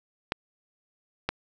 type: clicks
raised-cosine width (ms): 0.3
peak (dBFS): -10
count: 2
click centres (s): 0.321 / 1.29
effects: none